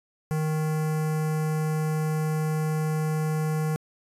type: tone with notch filter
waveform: square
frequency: 155.56 Hz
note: D#3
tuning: in tune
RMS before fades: -26 dBFS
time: 0.31-3.76 s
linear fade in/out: 0 ms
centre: 3600 Hz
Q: 0.73
effects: resampled to 32000 Hz